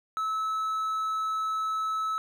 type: tone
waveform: triangle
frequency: 1300 Hz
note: E6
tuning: 24 cents flat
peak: -25 dBFS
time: 0.17-2.18 s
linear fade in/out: 0 ms
effects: none

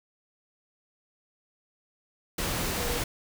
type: tone in noise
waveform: sine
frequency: 480.6 Hz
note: B4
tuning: 47 cents flat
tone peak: -35 dBFS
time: 2.77-2.99 s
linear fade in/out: 5 ms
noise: pink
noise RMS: -30 dBFS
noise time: 2.38-3.04 s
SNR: -8 dB
effects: none

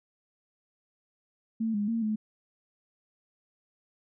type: tone with pitch steps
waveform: sine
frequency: 223.8 / 206 / 228.7 / 215.3 Hz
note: A3 / G#3 / A#3 / A3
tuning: +30 / -14 / -33 / -37 cents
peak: -26 dBFS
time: 1.6-2.16 s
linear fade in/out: 10 ms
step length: 140 ms
effects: none

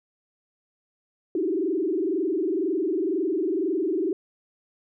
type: tone with frequency modulation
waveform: sine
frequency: 350.8 Hz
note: F4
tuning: 8 cents sharp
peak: -22 dBFS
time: 1.35-4.13 s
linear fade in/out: 2 ms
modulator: 22 Hz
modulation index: 2.2
effects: none

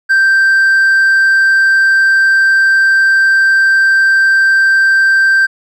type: tone with hard clipping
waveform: sine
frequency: 1568 Hz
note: G6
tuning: in tune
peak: -7 dBFS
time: 0.09-5.47 s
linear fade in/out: 20 ms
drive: 2 dB
effects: none

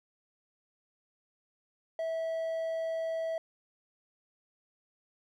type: tone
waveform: triangle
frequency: 652 Hz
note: E5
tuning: 19 cents flat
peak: -29 dBFS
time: 1.99-3.38 s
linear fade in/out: 2 ms
effects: none

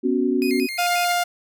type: chord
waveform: sine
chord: B suspended second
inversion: none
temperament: equal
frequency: 246.9 / 277.2 / 370 Hz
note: B3 / C#4 / F#4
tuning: 0 / 0 / 0 cents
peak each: -22 dBFS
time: 0.03-0.67 s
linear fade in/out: 20 ms
type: tone with vibrato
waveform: 30% pulse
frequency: 2300 Hz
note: D7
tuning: 37 cents flat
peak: -25 dBFS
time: 0.42-1.12 s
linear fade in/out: 0 ms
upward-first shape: square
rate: 5.6 Hz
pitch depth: 140 cents each way
type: tone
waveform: sawtooth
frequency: 704 Hz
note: F5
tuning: 14 cents sharp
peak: -15 dBFS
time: 0.78-1.24 s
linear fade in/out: 10 ms
effects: none

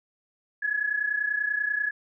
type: tone pair together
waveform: sine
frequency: 1669.8 / 1700 Hz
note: G#6 / G#6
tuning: +9 / +40 cents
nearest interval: unison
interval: 31 cents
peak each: -29 / -26 dBFS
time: 0.62-1.91 s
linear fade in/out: 10 ms
effects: none

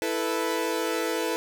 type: chord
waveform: sawtooth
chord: E suspended fourth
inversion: none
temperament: equal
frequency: 329.6 / 440 / 493.9 Hz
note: E4 / A4 / B4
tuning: 0 / 0 / 0 cents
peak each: -26 dBFS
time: 0.02-1.36 s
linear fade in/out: 0 ms
effects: none

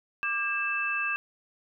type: tone cluster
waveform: sine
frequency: 1183 / 1614 / 2639 Hz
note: D6 / G#6 / E7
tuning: +12 / -50 / +1 cents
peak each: -34 / -31 / -29 dBFS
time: 0.23-1.16 s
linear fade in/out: 0 ms
effects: none

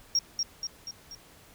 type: tone with echo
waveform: sine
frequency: 5588 Hz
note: F8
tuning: in tune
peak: -20 dBFS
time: 0.15-0.19 s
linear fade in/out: 2 ms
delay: 240 ms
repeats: 4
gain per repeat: -5 dB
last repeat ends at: 1.15 s
effects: tanh soft clip ceiling -19 dBFS + pink hiss -55 dBFS RMS until 1.54 s

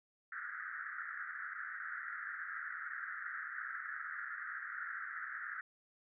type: band-pass noise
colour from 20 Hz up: pink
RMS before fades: -44 dBFS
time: 0.32-5.61 s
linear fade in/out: 5 ms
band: 1300 to 1900 Hz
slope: 96 dB/octave
effects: none

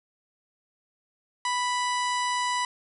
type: harmonic tone with a mistuned harmonic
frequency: 988 Hz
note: B5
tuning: in tune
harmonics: 1 / 2 / 3 / 4 / 5 / 6 / 7 / 8 / 9 / 10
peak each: -26 / -32 / -36 / -38 / -40 / -42 / -43 / -44 / -45 / -46 dBFS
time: 1.45-2.65 s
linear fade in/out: 2 ms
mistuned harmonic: 7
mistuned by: +70 cents
effects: none

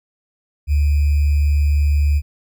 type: tone with sample-and-hold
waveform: sine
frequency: 73 Hz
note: D2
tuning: 10 cents flat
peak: -12 dBFS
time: 0.67-2.22 s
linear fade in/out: 50 ms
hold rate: 2450 Hz
effects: none

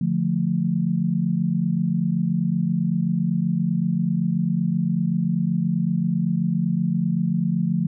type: chord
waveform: sine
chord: D minor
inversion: none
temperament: equal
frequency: 146.83 / 174.61 / 220 Hz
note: D3 / F3 / A3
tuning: 0 / 0 / 0 cents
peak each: -26 / -21 / -25 dBFS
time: 0.01-7.87 s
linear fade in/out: 5 ms
effects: none

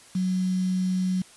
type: tone with quantisation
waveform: sine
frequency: 185 Hz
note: F#3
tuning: in tune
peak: -22 dBFS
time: 0.15-1.22 s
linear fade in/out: 5 ms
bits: 7
effects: white hiss -51 dBFS RMS until 1.36 s + resampled to 24000 Hz

